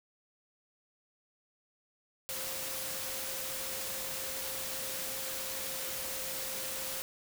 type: tone in noise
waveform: sine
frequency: 528 Hz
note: C5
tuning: 16 cents sharp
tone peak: -47 dBFS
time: 2.29-7.02 s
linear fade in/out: 0 ms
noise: white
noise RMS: -38 dBFS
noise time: 2.29-7.02 s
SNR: -12 dB
effects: none